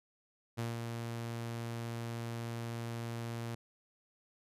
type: tone with ADSR envelope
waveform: sawtooth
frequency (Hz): 116.54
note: A#2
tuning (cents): 0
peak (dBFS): -30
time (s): 0.57-3.55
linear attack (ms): 22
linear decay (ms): 170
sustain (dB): -4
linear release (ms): 4
effects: resampled to 32000 Hz